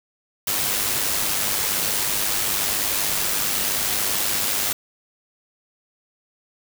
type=noise with amplitude modulation; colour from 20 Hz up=white; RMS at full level=-21 dBFS; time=0.47-4.73 s; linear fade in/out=5 ms; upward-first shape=sine; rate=101 Hz; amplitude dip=40%; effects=none